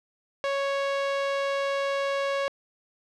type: tone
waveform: sawtooth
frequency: 554.4 Hz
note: C#5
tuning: in tune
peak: -21 dBFS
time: 0.44-2.48 s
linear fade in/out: 0 ms
effects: low-pass 4000 Hz 12 dB/octave